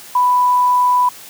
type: tone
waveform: sine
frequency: 991 Hz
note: B5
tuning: 6 cents sharp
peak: -10 dBFS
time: 0.15-1.09 s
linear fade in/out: 5 ms
effects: white hiss -37 dBFS RMS until 1.29 s + high-pass 100 Hz 12 dB/octave